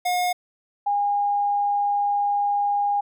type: tone pair in turn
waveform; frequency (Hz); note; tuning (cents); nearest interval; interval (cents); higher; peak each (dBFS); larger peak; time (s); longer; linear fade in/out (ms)
square / sine; 719 / 814.4; F#5 / G#5; -50 / -34; major second; 216; second; -21 / -19; second; 0.05-0.33 / 0.86-3.01; second; 10
effects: none